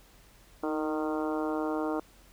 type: harmonic tone with a mistuned harmonic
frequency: 153.9 Hz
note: D#3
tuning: 19 cents flat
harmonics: 2 / 3 / 4 / 5 / 6 / 7 / 8 / 9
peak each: -31 / -35 / -37 / -39 / -41 / -42 / -43 / -44 dBFS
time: 0.63-2 s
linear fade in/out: 5 ms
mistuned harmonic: 2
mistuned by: +29 cents
effects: added 44 Hz sine -59 dBFS peak until 2.32 s + pink hiss -59 dBFS RMS until 2.32 s